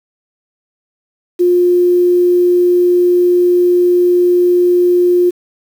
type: tone with quantisation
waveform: sine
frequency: 355.2 Hz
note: F4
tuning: 29 cents sharp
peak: -7 dBFS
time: 1.39-5.31 s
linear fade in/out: 20 ms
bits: 6
effects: none